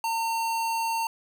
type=tone; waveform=square; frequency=910 Hz; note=A#5; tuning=42 cents flat; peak=-26 dBFS; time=0.04-1.07 s; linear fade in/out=2 ms; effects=none